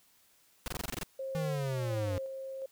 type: noise bursts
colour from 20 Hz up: pink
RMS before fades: -36 dBFS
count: 9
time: 0.66-1.032 s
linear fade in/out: 0 ms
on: 20 ms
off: 24 ms
type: clicks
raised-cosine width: 1 ms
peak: -29 dBFS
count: 2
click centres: 0.743 / 0.769 s
type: tone with tremolo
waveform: sine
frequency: 534 Hz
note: C5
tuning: 35 cents sharp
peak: -35 dBFS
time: 1.19-2.66 s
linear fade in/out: 5 ms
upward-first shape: square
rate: 1.4 Hz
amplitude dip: 30%
type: linear sweep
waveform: square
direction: down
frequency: 163.6 to 92.1 Hz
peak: -33 dBFS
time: 1.35-2.18 s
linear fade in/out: 0 ms
effects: white hiss -66 dBFS RMS until 2.71 s